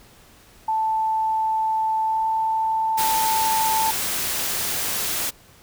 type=tone with pitch glide; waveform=sine; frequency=880 to 885.6 Hz; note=A5 to A5; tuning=0 to +11 cents; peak=-19 dBFS; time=0.68-3.91 s; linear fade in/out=5 ms; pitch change=+11 cents; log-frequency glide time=2.04-2.26 s
type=noise; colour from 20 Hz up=white; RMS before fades=-25 dBFS; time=2.97-5.31 s; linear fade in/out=20 ms
effects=pink hiss -51 dBFS RMS until 5.62 s